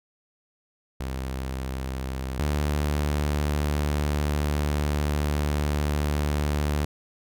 sawtooth tone pair in turn, 65.7 / 73.75 Hz, C2 / D2, +8 / +8 cents, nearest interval major second, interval 200 cents, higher second, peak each -25 / -19 dBFS, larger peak second, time 1-2.39 / 2.39-6.85 s, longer second, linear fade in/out 5 ms, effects none

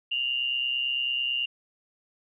sine tone pair together, 2794 / 2923 Hz, F7 / F#7, 0 / -22 cents, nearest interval minor second, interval 78 cents, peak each -26 / -32 dBFS, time 0.11-1.46 s, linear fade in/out 10 ms, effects none

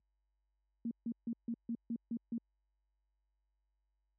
sine tone bursts, 232.5 Hz, A#3, 4 cents flat, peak -34 dBFS, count 8, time 0.85-2.38 s, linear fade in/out 2 ms, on 60 ms, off 150 ms, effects added 50 Hz sine -61 dBFS peak until 4.18 s + high-pass 150 Hz 12 dB/octave

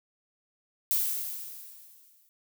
violet noise with exponential decay, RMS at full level -25 dBFS, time 0.91-2.29 s, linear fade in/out 0 ms, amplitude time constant 300 ms, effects none

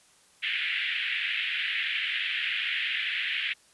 white band-pass noise, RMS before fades -30 dBFS, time 0.42-3.54 s, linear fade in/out 20 ms, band 1700 to 3200 Hz, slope 48 dB/octave, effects white hiss -60 dBFS RMS until 3.73 s + resampled to 24000 Hz

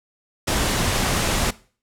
pink noise, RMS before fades -21 dBFS, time 0.47-1.51 s, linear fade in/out 10 ms, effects noise-tail reverb RT60 0.4 s tail -19 dB re dry + low-pass 11000 Hz 12 dB/octave

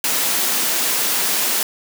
white high-pass noise, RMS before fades -19 dBFS, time 0.04-1.63 s, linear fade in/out 2 ms, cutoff 170 Hz, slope 48 dB/octave, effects none

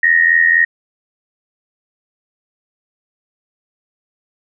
sine tone with amplitude modulation, 1864.7 Hz, A#6, in tune, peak -5 dBFS, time 0.03-0.65 s, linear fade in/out 5 ms, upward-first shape sine, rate 84 Hz, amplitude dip 75%, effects none

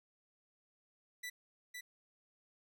sawtooth tone with echo, 1975.5 Hz, B6, in tune, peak -38 dBFS, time 1.23-1.3 s, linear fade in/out 10 ms, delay 510 ms, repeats 1, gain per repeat -3 dB, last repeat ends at 1.81 s, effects none

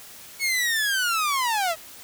sawtooth linear sweep, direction down, 2217 to 622.3 Hz, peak -18 dBFS, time 0.39-1.76 s, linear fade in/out 50 ms, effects white hiss -44 dBFS RMS until 2.03 s

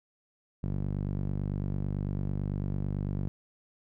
sawtooth tone with band-pass filter, 49 Hz, G1, in tune, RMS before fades -32 dBFS, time 0.63-3.28 s, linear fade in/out 0 ms, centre 150 Hz, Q 1.3, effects none

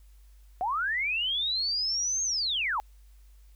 sine linear two-way sweep, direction up then down, 692 to 6500 to 778 Hz, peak -26 dBFS, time 0.61-2.8 s, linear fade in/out 0 ms, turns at 2.23 s, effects added 50 Hz sine -51 dBFS peak until 3.55 s + white hiss -68 dBFS RMS until 3.55 s

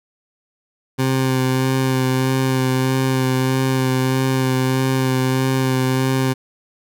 20% pulse tone with vibrato, 130.81 Hz, C3, in tune, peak -11 dBFS, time 0.98-6.34 s, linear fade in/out 20 ms, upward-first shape sine, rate 1.6 Hz, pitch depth 17 cents each way, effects none

